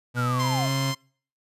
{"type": "tone with pitch glide", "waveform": "35% pulse", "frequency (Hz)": [122.7, 135.36], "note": ["B2", "C#3"], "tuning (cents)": [-11, -41], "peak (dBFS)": -22, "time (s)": [0.14, 0.95], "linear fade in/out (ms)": 50, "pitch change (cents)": 170, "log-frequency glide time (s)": [0.24, 0.69]}
{"type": "linear sweep", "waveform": "sine", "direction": "down", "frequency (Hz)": [1456, 622.3], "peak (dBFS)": -27, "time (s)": [0.16, 0.68], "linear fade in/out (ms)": 20}
{"type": "tone", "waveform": "10% pulse", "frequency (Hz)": 1045, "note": "C6", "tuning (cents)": -2, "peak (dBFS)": -21, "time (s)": [0.39, 0.95], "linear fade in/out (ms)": 10}
{"effects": ["noise-tail reverb RT60 0.5 s tail -26 dB re dry", "resampled to 32000 Hz"]}